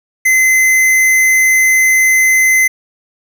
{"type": "tone", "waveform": "square", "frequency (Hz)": 2051, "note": "C7", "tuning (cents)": -35, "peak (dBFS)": -8, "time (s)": [0.25, 2.68], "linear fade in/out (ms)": 10, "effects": []}